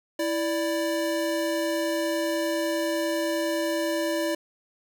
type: tone pair together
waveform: square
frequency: 329.6 / 587.3 Hz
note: E4 / D5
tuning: 0 / 0 cents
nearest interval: minor seventh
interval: 1000 cents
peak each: -28 dBFS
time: 0.19-4.35 s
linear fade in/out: 5 ms
effects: none